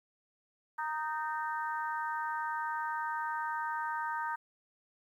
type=harmonic tone with a mistuned harmonic; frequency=310 Hz; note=D#4; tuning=6 cents flat; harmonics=3 / 4 / 5 / 6; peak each=-35 / -40 / -39 / -46 dBFS; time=0.78-4.36 s; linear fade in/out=10 ms; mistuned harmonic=6; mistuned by=-30 cents; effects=11-bit

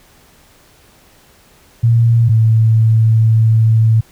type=tone pair in turn; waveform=sine; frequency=116.1 / 111.68 Hz; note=A#2 / A2; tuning=-7 / +26 cents; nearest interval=minor second; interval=67 cents; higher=first; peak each=-7 dBFS; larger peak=neither; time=1.83-2.29 / 2.29-4.01 s; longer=second; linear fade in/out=10 ms; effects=pink hiss -48 dBFS RMS until 4.11 s

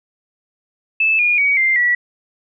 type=tone with pitch steps; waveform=sine; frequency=2623 / 2433 / 2257 / 2094 / 1942.5 Hz; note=E7 / D#7 / C#7 / C7 / B6; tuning=-9 / -39 / +31 / +1 / -29 cents; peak=-12 dBFS; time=1-1.95 s; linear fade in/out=5 ms; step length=190 ms; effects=none

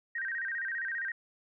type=tone with vibrato; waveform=sine; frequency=1718 Hz; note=A6; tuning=42 cents flat; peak=-32 dBFS; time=0.15-1.12 s; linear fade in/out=5 ms; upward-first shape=square; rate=15 Hz; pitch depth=150 cents each way; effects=none

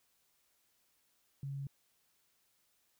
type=tone; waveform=sine; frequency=138.59 Hz; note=C#3; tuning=in tune; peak=-38 dBFS; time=1.43-1.67 s; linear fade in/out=2 ms; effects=white hiss -75 dBFS RMS until 2.99 s

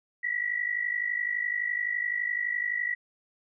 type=tone pair together; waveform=sine; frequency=1923.7 / 1975.5 Hz; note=B6 / B6; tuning=-46 / 0 cents; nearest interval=unison; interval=46 cents; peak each=-29 / -31 dBFS; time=0.23-2.95 s; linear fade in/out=10 ms; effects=none

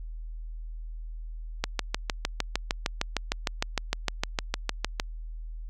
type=click train; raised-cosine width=0.2 ms; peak=-8 dBFS; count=23; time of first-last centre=1.64-4.999 s; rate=6.55 Hz; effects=added 40 Hz sine -35 dBFS peak until 5.69 s

